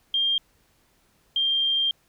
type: tone pair in turn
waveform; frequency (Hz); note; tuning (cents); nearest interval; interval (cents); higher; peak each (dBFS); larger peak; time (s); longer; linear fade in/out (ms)
sine; 3200 / 3186; G7 / G7; +35 / +27; unison; 8; first; -20; neither; 0.14-0.38 / 1.36-1.91; second; 2
effects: pink hiss -64 dBFS RMS until 2.08 s